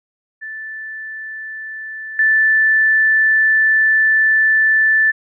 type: tone with level steps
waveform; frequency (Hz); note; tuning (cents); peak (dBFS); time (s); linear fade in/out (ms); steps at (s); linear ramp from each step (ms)
sine; 1758; A6; -2; -26 / -10; 0.41-5.12; 20; 2.19; 2
effects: none